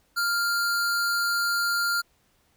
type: tone pair together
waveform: square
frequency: 1396.9 / 4594 Hz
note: F6 / D8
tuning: 0 / -39 cents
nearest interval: octave + major sixth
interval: 2061 cents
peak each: -24 / -33 dBFS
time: 0.16-2.02 s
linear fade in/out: 20 ms
effects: pink hiss -66 dBFS RMS until 2.56 s